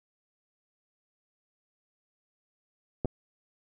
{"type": "clicks", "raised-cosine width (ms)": 2, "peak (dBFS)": [-16, -18], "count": 2, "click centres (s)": [3.048, 3.056], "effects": []}